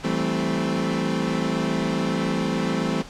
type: chord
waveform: 30% pulse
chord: A minor seventh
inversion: second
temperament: equal with one note detuned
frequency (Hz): 164.81 / 192.74 / 220 / 261.6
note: E3 / G3 / A3 / C4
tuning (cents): 0 / -29 / 0 / 0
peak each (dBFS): -25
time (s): 0.03-3.03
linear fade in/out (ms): 20
effects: pink hiss -42 dBFS RMS until 3.09 s + low-pass 6000 Hz 12 dB/octave